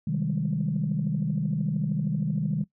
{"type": "chord", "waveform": "sine", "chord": "Ab major seventh", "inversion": "first", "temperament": "just", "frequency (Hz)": [129.78, 155.74, 194.67, 207.7], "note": ["C3", "Eb3", "G3", "Ab3"], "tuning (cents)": [-14, 2, -12, 0], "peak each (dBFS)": [-32, -26, -30, -32], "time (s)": [0.07, 2.64], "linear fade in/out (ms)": 5, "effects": ["noise-tail reverb RT60 0.1 s tail -18 dB re dry", "tanh soft clip ceiling -16 dBFS"]}